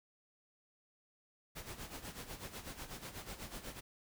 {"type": "noise with tremolo", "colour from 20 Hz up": "pink", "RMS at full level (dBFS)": -45, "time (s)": [1.55, 3.81], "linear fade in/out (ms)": 20, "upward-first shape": "sine", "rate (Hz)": 8.1, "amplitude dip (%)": 70, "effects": []}